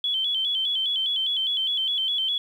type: tone with vibrato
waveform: sine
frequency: 3241 Hz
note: G#7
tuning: 43 cents flat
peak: -22 dBFS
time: 0.04-2.38 s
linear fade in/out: 2 ms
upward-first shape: square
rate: 4.9 Hz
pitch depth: 73 cents each way
effects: 9-bit